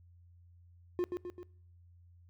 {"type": "tone with echo", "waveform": "triangle", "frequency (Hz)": 356, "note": "F4", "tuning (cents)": 33, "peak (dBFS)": -27, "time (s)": [0.99, 1.04], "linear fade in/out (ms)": 0, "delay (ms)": 130, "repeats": 3, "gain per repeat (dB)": -5, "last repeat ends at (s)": 1.43, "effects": ["noise-tail reverb RT60 0.6 s tail -23 dB re dry", "added 87 Hz sine -57 dBFS peak until 2.29 s"]}